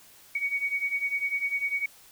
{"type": "beating tone pair", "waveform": "sine", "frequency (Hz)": [2236, 2246], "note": ["C#7", "C#7"], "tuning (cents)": [14, 22], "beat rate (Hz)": 10, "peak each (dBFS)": [-31, -28], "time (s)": [0.35, 1.86], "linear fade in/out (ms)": 5, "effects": ["white hiss -54 dBFS RMS until 2.11 s"]}